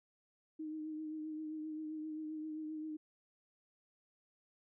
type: tone with vibrato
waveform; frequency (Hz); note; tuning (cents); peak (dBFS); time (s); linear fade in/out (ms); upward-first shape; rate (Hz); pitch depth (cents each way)
sine; 310.4; D#4; -4; -40; 0.59-2.97; 10; triangle; 7.6; 32
effects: none